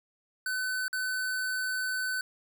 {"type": "tone with dropouts", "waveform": "square", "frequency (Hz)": 1512, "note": "F#6", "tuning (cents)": 37, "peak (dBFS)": -30, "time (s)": [0.46, 2.21], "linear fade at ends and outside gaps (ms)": 2, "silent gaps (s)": [0.881, 0.929], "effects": []}